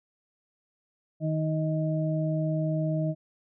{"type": "harmonic tone", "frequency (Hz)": 157, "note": "D#3", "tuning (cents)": 16, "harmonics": [1, 2, 4], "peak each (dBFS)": [-26, -33, -32], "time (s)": [1.2, 3.15], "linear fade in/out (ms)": 50, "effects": []}